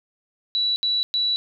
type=tone bursts at uneven times; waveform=sine; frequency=3937 Hz; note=B7; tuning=6 cents flat; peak=-19 dBFS; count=3; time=0.55-0.76 / 0.83-1.03 / 1.14-1.36 s; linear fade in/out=0 ms; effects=none